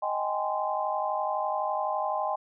sine chord, Ab major seventh, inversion second, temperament just, 623 / 778.7 / 830.6 / 1038.3 Hz, Eb5 / G5 / Ab5 / C6, +2 / -12 / 0 / -14 cents, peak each -32 dBFS, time 0.02-2.36 s, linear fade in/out 10 ms, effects none

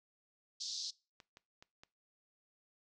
pink band-pass noise, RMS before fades -42 dBFS, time 0.6-0.91 s, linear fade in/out 10 ms, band 4000 to 6100 Hz, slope 48 dB/octave
clicks, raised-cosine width 0.2 ms, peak -37 dBFS, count 4, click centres 1.202 / 1.371 / 1.625 / 1.835 s
effects noise-tail reverb RT60 0.3 s tail -22 dB re dry

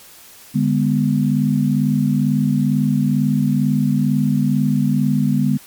sine chord, G# diminished, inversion second, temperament equal with one note detuned, 146.83 / 204.7 / 246.9 Hz, D3 / G#3 / B3, 0 / -25 / 0 cents, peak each -18 dBFS, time 0.54-5.58 s, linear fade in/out 20 ms, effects white hiss -43 dBFS RMS until 5.66 s + MP3 96 kbps

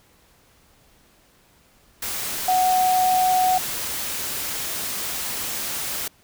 sine tone in noise, 740 Hz, F#5, in tune, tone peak -16 dBFS, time 2.48-3.58 s, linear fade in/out 5 ms, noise white, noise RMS -28 dBFS, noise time 2.02-6.08 s, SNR +9 dB, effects pink hiss -57 dBFS RMS until 6.23 s

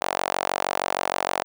sawtooth tone with high-pass filter, 46.44 Hz, F#1, 7 cents sharp, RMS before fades -26 dBFS, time 0.01-1.44 s, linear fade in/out 0 ms, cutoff 710 Hz, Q 2.3, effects none

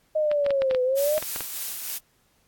sine linear two-way sweep, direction down then up, 624 to 500 to 624 Hz, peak -20 dBFS, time 0.15-1.19 s, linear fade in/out 10 ms, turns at 0.83 s
clicks, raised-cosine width 0.3 ms, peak -16 dBFS, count 10, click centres 0.315 / 0.464 / 0.506 / 0.62 / 0.711 / 0.748 / 1.179 / 1.226 / 1.361 / 1.407 s
blue noise with tremolo, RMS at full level -30 dBFS, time 0.96-1.99 s, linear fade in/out 20 ms, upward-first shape sine, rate 3.3 Hz, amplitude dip 35%
effects pink hiss -65 dBFS RMS until 2.47 s + AAC 64 kbps

